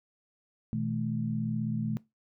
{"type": "tone cluster", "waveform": "sine", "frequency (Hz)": [121.8, 160, 216.4], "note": ["B2", "D#3", "A3"], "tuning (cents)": [-24, 49, -29], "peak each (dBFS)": [-34, -35, -31], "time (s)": [0.73, 1.97], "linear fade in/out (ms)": 0, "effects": ["noise-tail reverb RT60 0.2 s tail -19 dB re dry"]}